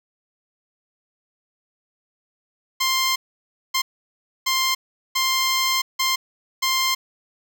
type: tone bursts at uneven times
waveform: 10% pulse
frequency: 1052 Hz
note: C6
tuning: 9 cents sharp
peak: -10 dBFS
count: 6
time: 2.8-3.16 / 3.74-3.82 / 4.46-4.75 / 5.15-5.82 / 5.99-6.16 / 6.62-6.95 s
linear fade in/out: 10 ms
effects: none